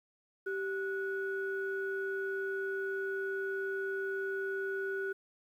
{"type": "tone pair together", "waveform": "sine", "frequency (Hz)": [388.8, 1468], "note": ["G4", "F#6"], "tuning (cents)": [-14, -14], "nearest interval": "octave + major seventh", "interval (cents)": 2300, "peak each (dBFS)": [-34, -37], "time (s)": [0.46, 5.13], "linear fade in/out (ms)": 10, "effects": ["tanh soft clip ceiling -25 dBFS", "11-bit"]}